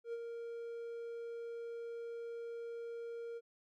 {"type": "tone with ADSR envelope", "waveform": "triangle", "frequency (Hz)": 466.2, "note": "A#4", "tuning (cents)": 0, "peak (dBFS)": -35, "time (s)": [0.04, 3.41], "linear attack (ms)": 91, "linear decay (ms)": 38, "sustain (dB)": -5, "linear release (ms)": 40, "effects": []}